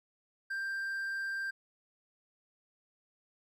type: tone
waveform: triangle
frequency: 1581 Hz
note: G6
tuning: 14 cents sharp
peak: -32 dBFS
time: 0.5-1.51 s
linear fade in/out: 10 ms
effects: none